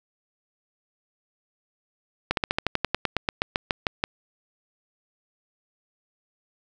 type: slowing click train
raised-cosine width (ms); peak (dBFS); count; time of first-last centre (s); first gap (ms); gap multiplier
0.3; -6; 17; 2.31-4.039; 62; 1.07
effects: none